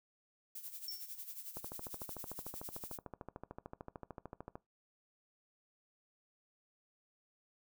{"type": "noise with tremolo", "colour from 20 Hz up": "violet", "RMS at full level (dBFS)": -45, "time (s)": [0.55, 2.98], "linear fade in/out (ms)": 5, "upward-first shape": "sine", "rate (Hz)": 11, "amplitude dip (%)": 70}
{"type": "tone with exponential decay", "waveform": "sine", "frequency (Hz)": 5440, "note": "F8", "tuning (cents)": -46, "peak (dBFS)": -38, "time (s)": [0.88, 1.17], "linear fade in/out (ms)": 2, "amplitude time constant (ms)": 61}
{"type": "click train", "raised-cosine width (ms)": 1, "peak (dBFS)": -31, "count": 41, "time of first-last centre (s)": [1.57, 4.555], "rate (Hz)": 13.4}
{"effects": ["noise-tail reverb RT60 0.2 s tail -20 dB re dry"]}